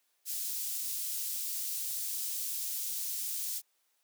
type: high-pass noise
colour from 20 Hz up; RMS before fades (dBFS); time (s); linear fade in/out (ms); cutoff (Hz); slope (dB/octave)
white; -36; 0.25-3.62; 50; 5300; 12
effects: white hiss -75 dBFS RMS until 4.03 s + high-pass 400 Hz 12 dB/octave

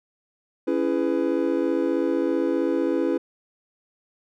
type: chord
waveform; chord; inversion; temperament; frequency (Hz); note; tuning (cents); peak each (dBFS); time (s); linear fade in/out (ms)
triangle; C# minor seventh; none; just; 277.2 / 332.6 / 415.8 / 498.9; C#4 / E4 / G#4 / B4; 0 / +16 / +2 / +17; -24 / -22 / -27 / -25; 0.67-3.18; 10
effects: none

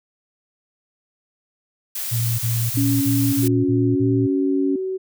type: noise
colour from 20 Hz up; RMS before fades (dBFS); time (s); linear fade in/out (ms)
blue; -27; 1.95-3.48; 5
type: tone bursts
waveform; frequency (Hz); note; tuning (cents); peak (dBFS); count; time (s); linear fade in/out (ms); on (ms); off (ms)
sine; 116.5; A#2; -1; -19; 7; 2.11-4.274; 20; 280; 34
type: tone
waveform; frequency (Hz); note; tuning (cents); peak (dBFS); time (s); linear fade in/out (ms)
sine; 278.7; C#4; +9; -18; 2.77-4.76; 5
type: tone with pitch glide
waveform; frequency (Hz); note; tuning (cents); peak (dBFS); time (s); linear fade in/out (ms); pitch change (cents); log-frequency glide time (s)
sine; 361.9 to 377.3; F#4 to F#4; -38 to +34; -22; 3.42-4.98; 20; +72; 3.92-4.05
effects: none

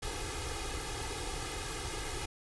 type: noise with comb filter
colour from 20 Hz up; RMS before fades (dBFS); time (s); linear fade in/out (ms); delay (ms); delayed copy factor
pink; -38; 0.02-2.26; 10; 2.4; +0.9
effects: resampled to 24000 Hz

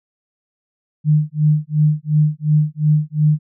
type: tone with tremolo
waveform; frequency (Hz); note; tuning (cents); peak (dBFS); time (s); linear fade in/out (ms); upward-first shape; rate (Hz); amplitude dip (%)
sine; 151.8; D#3; -42; -9; 1.04-3.39; 50; sine; 2.8; 100
effects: none

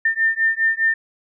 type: beating tone pair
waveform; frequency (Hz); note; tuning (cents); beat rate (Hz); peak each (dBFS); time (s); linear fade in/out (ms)
sine; 1800 / 1804.9; A6 / A6; +39 / +44; 4.9; -19; 0.05-0.94; 5
effects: none

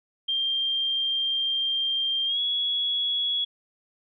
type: tone with pitch glide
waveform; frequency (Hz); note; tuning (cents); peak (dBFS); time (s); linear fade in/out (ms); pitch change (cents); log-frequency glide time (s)
sine; 3183 to 3357; G7 to G#7; +26 to +18; -23; 0.28-3.45; 10; +92; 2.26-2.39
effects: none

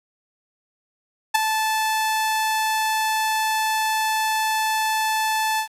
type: tone with ADSR envelope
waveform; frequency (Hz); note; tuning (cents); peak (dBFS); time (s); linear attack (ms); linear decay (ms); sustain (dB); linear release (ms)
sawtooth; 874; A5; -12; -8; 1.34-5.68; 13; 10; -8; 91
effects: resampled to 32000 Hz + 8-bit

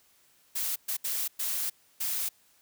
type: noise bursts at uneven times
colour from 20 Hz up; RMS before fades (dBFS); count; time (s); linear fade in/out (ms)
blue; -31; 5; 0.55-0.76 / 0.88-0.97 / 1.04-1.28 / 1.39-1.7 / 2-2.29; 10
effects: white hiss -64 dBFS RMS until 2.61 s

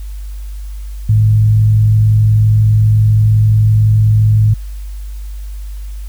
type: tone with frequency modulation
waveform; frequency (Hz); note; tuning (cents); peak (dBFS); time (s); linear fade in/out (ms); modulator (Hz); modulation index
sine; 107.7; A2; -37; -6; 1.09-4.54; 5; 45.7; 0.25
effects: added 50 Hz sine -22 dBFS peak until 6.08 s + white hiss -45 dBFS RMS until 6.08 s

